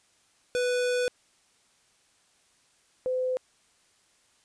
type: tone pair in turn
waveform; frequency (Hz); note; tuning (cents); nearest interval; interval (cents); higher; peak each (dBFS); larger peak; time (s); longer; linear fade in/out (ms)
square / sine; 494.5 / 510.5; B4 / C5; +2 / -43; minor second; 55; second; -25; neither; 0.55-1.08 / 3.06-3.37; first; 0
effects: white hiss -65 dBFS RMS until 4.44 s + resampled to 22050 Hz